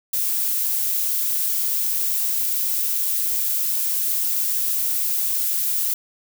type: noise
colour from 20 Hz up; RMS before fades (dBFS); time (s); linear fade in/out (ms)
violet; -22; 0.13-5.94; 5
effects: none